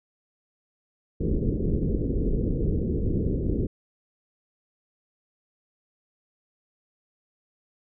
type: low-pass noise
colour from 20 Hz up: pink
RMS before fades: -25 dBFS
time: 1.2-3.67 s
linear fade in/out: 10 ms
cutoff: 460 Hz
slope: 48 dB/octave
effects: none